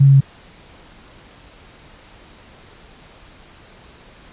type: tone with pitch steps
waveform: sine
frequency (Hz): 138.3 / 137.42 / 136.55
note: C#3 / C#3 / C#3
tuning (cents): -4 / -15 / -26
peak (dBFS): -6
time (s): 0-0.207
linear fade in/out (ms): 10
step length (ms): 69
effects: pink hiss -45 dBFS RMS until 4.32 s + resampled to 8000 Hz